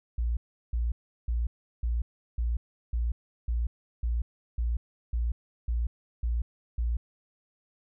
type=tone bursts; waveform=sine; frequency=58.27 Hz; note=A#1; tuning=in tune; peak=-25 dBFS; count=13; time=0.18-6.97 s; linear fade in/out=5 ms; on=190 ms; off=360 ms; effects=none